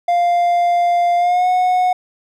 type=tone with pitch glide; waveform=triangle; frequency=698.5 to 731.1 Hz; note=F5 to F#5; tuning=0 to -21 cents; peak=-10 dBFS; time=0.08-1.93 s; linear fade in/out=5 ms; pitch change=+79 cents; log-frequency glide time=1.17-1.48 s; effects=none